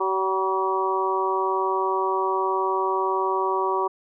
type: harmonic tone with a mistuned harmonic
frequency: 190 Hz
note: F#3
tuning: 46 cents sharp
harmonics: 2 / 3 / 4 / 5 / 6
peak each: -25 / -34 / -31 / -25 / -27 dBFS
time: 0-3.88 s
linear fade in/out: 10 ms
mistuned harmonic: 5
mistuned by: +17 cents
effects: none